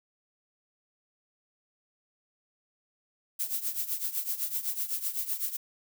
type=noise with tremolo; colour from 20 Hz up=violet; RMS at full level=-29 dBFS; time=3.39-5.57 s; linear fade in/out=10 ms; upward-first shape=triangle; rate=7.9 Hz; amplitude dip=85%; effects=none

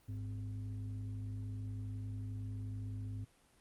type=tone with frequency modulation; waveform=sine; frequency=103.7 Hz; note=G#2; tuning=2 cents flat; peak=-39 dBFS; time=0.08-3.25 s; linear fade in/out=10 ms; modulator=156 Hz; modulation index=0.55; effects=pink hiss -68 dBFS RMS until 3.6 s + Opus 32 kbps

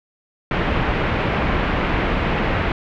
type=low-pass noise; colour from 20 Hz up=pink; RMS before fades=-20 dBFS; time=0.51-2.72 s; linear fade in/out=2 ms; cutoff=2700 Hz; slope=24 dB/octave; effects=none

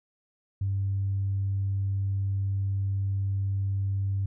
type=tone; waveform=sine; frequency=98 Hz; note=G2; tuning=in tune; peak=-24 dBFS; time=0.61-4.26 s; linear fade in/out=5 ms; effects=tanh soft clip ceiling -20 dBFS

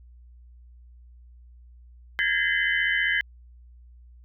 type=tone cluster; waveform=sine; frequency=1616 / 1691 / 1863 / 2046 / 3039 Hz; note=G#6 / G#6 / A#6 / C7 / F#7; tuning=-48 / +31 / -2 / -39 / +46 cents; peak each=-28 / -27 / -31 / -25 / -32 dBFS; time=2.19-3.21 s; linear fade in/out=0 ms; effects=added 60 Hz sine -47 dBFS peak until 4.24 s

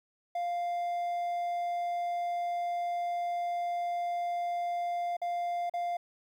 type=tone with dropouts; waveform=triangle; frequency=698.5 Hz; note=F5; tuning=in tune; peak=-28 dBFS; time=0.35-5.97 s; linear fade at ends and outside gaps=5 ms; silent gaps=5.168-5.216 / 5.697-5.737 s; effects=11-bit

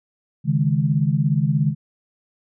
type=chord; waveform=sine; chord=C# suspended second; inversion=none; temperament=equal; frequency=138.59 / 155.56 / 207.7 Hz; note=C#3 / D#3 / G#3; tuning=0 / 0 / 0 cents; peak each=-20 / -19 / -24 dBFS; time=0.44-1.75 s; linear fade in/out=50 ms; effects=none

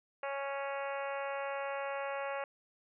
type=harmonic tone; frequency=277.2 Hz; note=C#4; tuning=in tune; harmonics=2 / 3 / 4 / 5 / 6 / 7 / 8 / 9 / 10; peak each=-38 / -42 / -44 / -46 / -48 / -49 / -50 / -51 / -52 dBFS; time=0.23-2.44 s; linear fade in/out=2 ms; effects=none

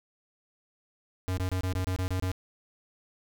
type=tone bursts; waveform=square; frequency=92.5 Hz; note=F#2; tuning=in tune; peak=-28 dBFS; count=9; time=1.28-2.316 s; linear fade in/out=0 ms; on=92 ms; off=26 ms
type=clicks; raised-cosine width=3 ms; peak=-30 dBFS; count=7; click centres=1.287 / 1.38 / 1.735 / 1.795 / 1.885 / 2.193 / 2.239 s
effects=none

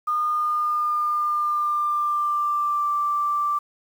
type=tone with pitch glide; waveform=sine; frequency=1219 to 1174.1 Hz; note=D#6 to D6; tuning=-36 to -1 cents; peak=-20 dBFS; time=0.07-3.59 s; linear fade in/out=10 ms; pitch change=-65 cents; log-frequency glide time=0.3-2.93 s; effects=8-bit

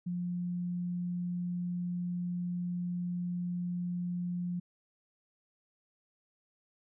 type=tone; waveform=sine; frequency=176.7 Hz; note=F3; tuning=21 cents sharp; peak=-32 dBFS; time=0.06-4.6 s; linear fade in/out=10 ms; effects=none

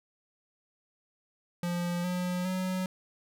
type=tone with pitch steps; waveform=square; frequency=174.61 / 179.93 / 185.42 Hz; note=F3 / F#3 / F#3; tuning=0 / -48 / +4 cents; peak=-30 dBFS; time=1.63-2.86 s; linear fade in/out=2 ms; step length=410 ms; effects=none

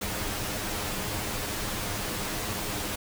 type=noise with comb filter; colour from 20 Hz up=pink; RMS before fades=-32 dBFS; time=0.01-2.96 s; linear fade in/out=10 ms; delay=9.7 ms; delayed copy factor=+0.5; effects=none

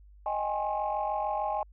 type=chord; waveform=sine; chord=Ab major seventh; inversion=second; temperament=equal with one note detuned; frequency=622.3 / 784 / 830.6 / 1068.5 Hz; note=Eb5 / G5 / Ab5 / C6; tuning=0 / 0 / 0 / +36 cents; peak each=-33 / -35 / -30 / -36 dBFS; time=0.26-1.63 s; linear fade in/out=2 ms; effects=tanh soft clip ceiling -20 dBFS + added 50 Hz sine -51 dBFS peak until 1.72 s

